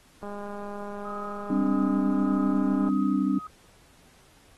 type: click train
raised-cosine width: 1 ms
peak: -25 dBFS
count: 543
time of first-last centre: 0.23-2.887 s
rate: 204 Hz
type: tone with tremolo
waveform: sine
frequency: 1258 Hz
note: D#6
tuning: 19 cents sharp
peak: -35 dBFS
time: 1.05-3.47 s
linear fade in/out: 2 ms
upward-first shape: sine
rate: 1.7 Hz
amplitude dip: 50%
type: chord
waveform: sine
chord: G suspended fourth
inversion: none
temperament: equal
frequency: 196 / 261.6 / 293.7 Hz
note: G3 / C4 / D4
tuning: 0 / 0 / 0 cents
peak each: -26 dBFS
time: 1.5-3.39 s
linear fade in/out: 5 ms
effects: pink hiss -58 dBFS RMS until 4.57 s + AAC 32 kbps